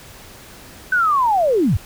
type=linear sweep; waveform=sine; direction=down; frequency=1532 to 67 Hz; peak=-13 dBFS; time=0.92-1.77 s; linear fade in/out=5 ms; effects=pink hiss -41 dBFS RMS until 1.85 s